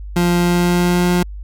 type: tone with pitch glide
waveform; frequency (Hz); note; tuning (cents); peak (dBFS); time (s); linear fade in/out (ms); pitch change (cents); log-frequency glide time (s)
30% pulse; 174.61 to 177.46; F3 to F3; 0 to +28; -10; 0.16-1.23; 5; +28; 0.38-1.09
effects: added 50 Hz sine -27 dBFS peak until 1.43 s